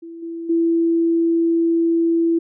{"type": "tone with level steps", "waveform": "sine", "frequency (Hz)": 333.2, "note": "E4", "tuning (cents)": 19, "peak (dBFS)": [-32, -26, -14], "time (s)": [0.02, 2.39], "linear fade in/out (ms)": 10, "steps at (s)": [0.22, 0.49], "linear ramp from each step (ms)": 10, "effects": []}